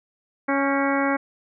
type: harmonic tone with a mistuned harmonic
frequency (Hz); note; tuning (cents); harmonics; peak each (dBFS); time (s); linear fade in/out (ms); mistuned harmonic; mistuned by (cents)
277.2; C#4; 0; 1 / 2 / 3 / 4 / 5 / 6 / 7 / 8; -23 / -26 / -28 / -29 / -30 / -31 / -31 / -32; 0.48-1.17; 10; 6; -48
effects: none